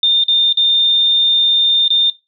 sine tone with dropouts, 3619 Hz, A7, 48 cents sharp, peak -9 dBFS, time 0.03-2.1 s, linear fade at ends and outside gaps 2 ms, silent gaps 0.238-0.282 / 0.527-0.572 / 1.88-1.903 s, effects noise-tail reverb RT60 0.2 s tail -17 dB re dry

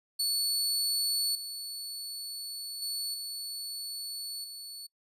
sawtooth tone with level steps, 4435 Hz, C#8, in tune, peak -24 / -34 / -29 / -33 / -38 dBFS, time 0.19-4.87 s, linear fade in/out 10 ms, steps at 1.35 / 2.82 / 3.14 / 4.44 s, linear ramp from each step 2 ms, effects noise-tail reverb RT60 0.1 s tail -25 dB re dry + resampled to 32000 Hz

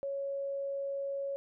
sine tone, 554.4 Hz, C#5, in tune, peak -33 dBFS, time 0.03-1.36 s, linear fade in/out 0 ms, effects none

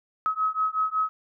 sine beating tone pair, 1276 / 1281.4 Hz, D#6 / E6, +43 / -49 cents, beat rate 5.4 Hz, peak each -26 dBFS, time 0.26-1.09 s, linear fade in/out 0 ms, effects none

